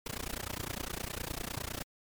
pink noise with amplitude modulation, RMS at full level -35 dBFS, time 0.06-1.83 s, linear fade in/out 2 ms, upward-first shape sine, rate 29.8 Hz, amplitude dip 100%, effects MP3 96 kbps

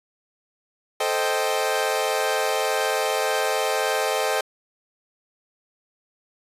sawtooth chord, A half-diminished seventh, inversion none, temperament equal, 440 / 523.3 / 622.3 / 784 Hz, A4 / C5 / Eb5 / G5, 0 / 0 / 0 / 0 cents, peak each -23 dBFS, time 1-4.41 s, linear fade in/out 5 ms, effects resampled to 32000 Hz

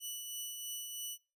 10% pulse tone with tremolo, 2960 Hz, F#7, in tune, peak -30 dBFS, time 0-1.18 s, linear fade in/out 50 ms, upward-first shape triangle, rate 3.1 Hz, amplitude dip 40%, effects noise-tail reverb RT60 0.3 s tail -22 dB re dry + resampled to 32000 Hz

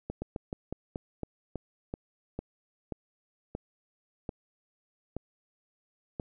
slowing click train, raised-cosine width 2 ms, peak -21 dBFS, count 15, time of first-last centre 0.1-6.198 s, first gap 120 ms, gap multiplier 1.18, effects none

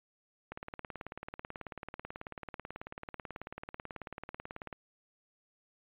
click train, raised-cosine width 0.5 ms, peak -26 dBFS, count 78, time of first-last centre 0.52-4.728 s, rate 18.3 Hz, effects resampled to 8000 Hz

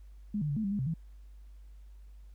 sine tone with pitch steps, 207.5 / 149.7 / 143.1 / 218.1 / 197 / 205 / 131.1 / 163.1 Hz, G#3 / D3 / D3 / A3 / G3 / G#3 / C3 / E3, -1 / +33 / -45 / -15 / +9 / -22 / +4 / -18 cents, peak -29 dBFS, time 0.34-0.94 s, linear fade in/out 5 ms, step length 75 ms, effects added 50 Hz sine -48 dBFS peak until 2.34 s + pink hiss -73 dBFS RMS until 2.34 s

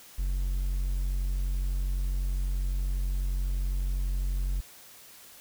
triangle tone, 45.97 Hz, F#1, 10 cents flat, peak -24 dBFS, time 0.18-4.61 s, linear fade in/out 10 ms, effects white hiss -51 dBFS RMS until 5.4 s

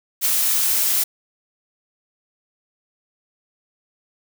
blue noise with ADSR envelope, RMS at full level -17 dBFS, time 0.21-1.04 s, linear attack 43 ms, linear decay 6 ms, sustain -2 dB, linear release 8 ms, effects none

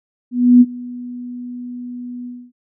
sine tone with ADSR envelope, 245.5 Hz, B3, 10 cents flat, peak -3 dBFS, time 0.31-2.52 s, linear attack 300 ms, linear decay 40 ms, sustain -23 dB, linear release 260 ms, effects none

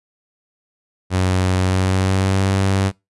sawtooth tone with pitch glide, 92.6 to 96.81 Hz, F#2 to G2, +2 to -21 cents, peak -11 dBFS, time 1.1-2.92 s, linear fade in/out 50 ms, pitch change +77 cents, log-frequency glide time 1.59-2.48 s, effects noise-tail reverb RT60 0.2 s tail -22 dB re dry + resampled to 24000 Hz

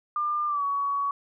sine tone with pitch glide, 1199 to 1125.2 Hz, D6 to C#6, +36 to +26 cents, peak -24 dBFS, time 0.16-1.11 s, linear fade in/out 2 ms, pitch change -110 cents, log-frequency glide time 0.47-0.64 s, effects none

